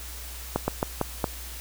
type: slowing click train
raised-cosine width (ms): 1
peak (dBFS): -9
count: 5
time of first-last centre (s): 0.56-1.242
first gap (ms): 120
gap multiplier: 1.24
effects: added 60 Hz sine -39 dBFS peak until 1.6 s + white hiss -41 dBFS RMS until 1.6 s